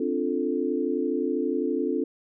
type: chord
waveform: sine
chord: D minor seventh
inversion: third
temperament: equal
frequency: 261.6 / 293.7 / 349.2 / 440 Hz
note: C4 / D4 / F4 / A4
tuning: 0 / 0 / 0 / 0 cents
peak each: -29 dBFS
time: 0-2.04 s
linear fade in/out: 5 ms
effects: none